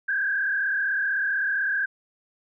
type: tone with frequency modulation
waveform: sine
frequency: 1600 Hz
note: G6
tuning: 35 cents sharp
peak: -22 dBFS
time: 0.08-1.86 s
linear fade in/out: 10 ms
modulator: 35.8 Hz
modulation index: 1.8
effects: none